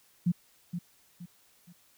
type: tone with echo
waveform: sine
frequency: 174.61 Hz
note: F3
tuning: in tune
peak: -22 dBFS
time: 0.26-0.32 s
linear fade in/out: 10 ms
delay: 470 ms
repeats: 3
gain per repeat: -9 dB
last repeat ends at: 1.73 s
effects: white hiss -64 dBFS RMS until 1.97 s